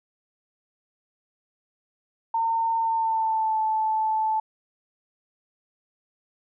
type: tone with pitch glide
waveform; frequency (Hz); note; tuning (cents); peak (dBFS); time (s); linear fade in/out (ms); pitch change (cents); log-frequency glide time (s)
sine; 909 to 874; A#5 to A5; -44 to -12; -21; 2.34-4.4; 5; -68; 2.77-3.59
effects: none